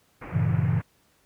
pink low-pass noise, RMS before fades -38 dBFS, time 0.21-0.82 s, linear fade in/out 10 ms, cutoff 2400 Hz, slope 48 dB/octave
sine chord, G diminished seventh, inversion none, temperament equal, 98 / 116.54 / 138.59 / 164.81 Hz, G2 / Bb2 / Db3 / Fb3, 0 / 0 / 0 / 0 cents, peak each -26 dBFS, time 0.32-0.81 s, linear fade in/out 20 ms
effects pink hiss -64 dBFS RMS until 1.25 s + high-pass 60 Hz 12 dB/octave

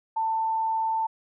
sine tone, 891 Hz, A5, 22 cents sharp, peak -23 dBFS, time 0.16-1.07 s, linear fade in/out 10 ms, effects none

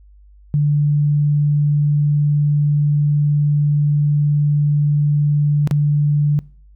sine tone with dropouts, 146.83 Hz, D3, in tune, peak -12 dBFS, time 0.54-6.39 s, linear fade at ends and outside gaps 0 ms, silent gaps 5.674-5.711 s, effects noise-tail reverb RT60 0.5 s tail -23 dB re dry + added 50 Hz sine -43 dBFS peak until 6.75 s

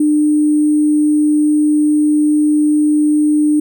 sine tone with sample-and-hold, 300.4 Hz, D4, 39 cents sharp, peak -9 dBFS, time 0-3.6 s, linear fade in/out 5 ms, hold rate 8820 Hz, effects none

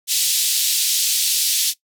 pink band-pass noise, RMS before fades -19 dBFS, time 0.07-1.74 s, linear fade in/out 50 ms, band 3400 to 15000 Hz, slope 24 dB/octave, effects noise-tail reverb RT60 0.1 s tail -18 dB re dry

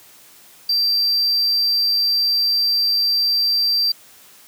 triangle tone, 4699 Hz, D8, in tune, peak -14 dBFS, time 0.69-3.92 s, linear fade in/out 5 ms, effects white hiss -47 dBFS RMS until 4.47 s + high-pass 80 Hz 12 dB/octave

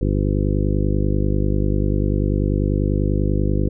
harmonic tone, 50.2 Hz, G1, 42 cents sharp, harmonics 1 / 2 / 3 / 4 / 5 / 6 / 7 / 8 / 10, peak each -20 / -22 / -25 / -26 / -30 / -27 / -28 / -31 / -32 dBFS, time 0.01-3.69 s, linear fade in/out 5 ms, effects none

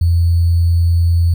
sine tone with sample-and-hold, 85 Hz, F2, 46 cents flat, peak -9 dBFS, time 0.01-1.34 s, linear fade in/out 5 ms, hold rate 4410 Hz, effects none

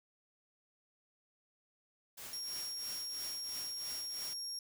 white noise with tremolo, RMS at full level -46 dBFS, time 2.17-4.34 s, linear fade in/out 10 ms, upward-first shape triangle, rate 3 Hz, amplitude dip 85%
35% pulse tone, 5570 Hz, F8, 5 cents flat, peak -37 dBFS, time 2.33-4.59 s, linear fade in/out 2 ms
effects none

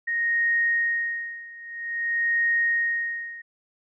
sine tone with tremolo, 1864.7 Hz, A#6, in tune, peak -19 dBFS, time 0.07-3.42 s, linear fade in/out 10 ms, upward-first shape sine, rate 0.51 Hz, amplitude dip 90%, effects none

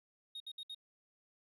sine tone bursts, 3729 Hz, A#7, in tune, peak -40 dBFS, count 4, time 0.35-0.747 s, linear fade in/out 5 ms, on 52 ms, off 63 ms, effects tanh soft clip ceiling -42 dBFS + 13-bit

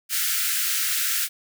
white high-pass noise, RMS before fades -24 dBFS, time 0.09-1.29 s, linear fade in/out 50 ms, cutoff 1300 Hz, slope 96 dB/octave, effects none

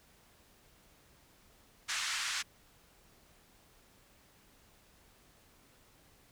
pink band-pass noise, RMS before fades -36 dBFS, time 1.88-2.43 s, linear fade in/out 20 ms, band 1300 to 7900 Hz, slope 24 dB/octave, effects pink hiss -64 dBFS RMS until 6.31 s

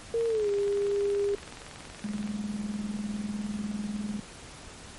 sine tone with pitch glide, 461.2 to 403.8 Hz, A#4 to G#4, -19 to -49 cents, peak -24 dBFS, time 0.14-1.35 s, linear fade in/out 2 ms, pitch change -230 cents, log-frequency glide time 0.27-0.5 s
click train, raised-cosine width 0.3 ms, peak -27 dBFS, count 45, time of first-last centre 0.21-2.276 s, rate 21.3 Hz
sine tone with tremolo, 208.2 Hz, G#3, 5 cents sharp, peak -28 dBFS, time 2.04-4.2 s, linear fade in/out 5 ms, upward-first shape square, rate 20 Hz, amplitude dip 60%
effects pink hiss -46 dBFS RMS until 4.98 s + MP3 48 kbps

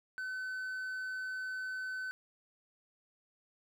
triangle tone, 1517 Hz, F#6, 43 cents sharp, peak -35 dBFS, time 0.18-2.11 s, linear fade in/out 0 ms, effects none

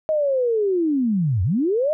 sine linear two-way sweep, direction down then up, 635 to 83.3 to 635 Hz, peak -17 dBFS, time 0.09-1.93 s, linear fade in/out 0 ms, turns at 1.43 s, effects none

